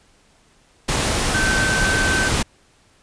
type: tone in noise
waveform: sine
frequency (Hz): 1540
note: G6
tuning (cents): -31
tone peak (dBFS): -19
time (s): 1.34-2.29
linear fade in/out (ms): 10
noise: pink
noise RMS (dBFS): -20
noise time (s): 0.88-2.43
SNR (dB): -2
effects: pink hiss -56 dBFS RMS until 3.02 s + resampled to 22050 Hz